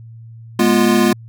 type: chord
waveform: square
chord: F diminished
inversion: first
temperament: equal with one note detuned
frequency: 207.7 / 243 / 349.2 Hz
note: Ab3 / Cb4 / F4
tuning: 0 / -28 / 0 cents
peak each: -16 dBFS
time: 0.59-1.13 s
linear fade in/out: 5 ms
effects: added 114 Hz sine -34 dBFS peak until 1.28 s